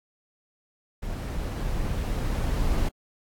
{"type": "noise with level ramp", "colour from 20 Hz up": "brown", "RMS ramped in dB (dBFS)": [-31, -24], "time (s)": [1.02, 2.89], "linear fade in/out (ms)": 10, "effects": ["AAC 64 kbps"]}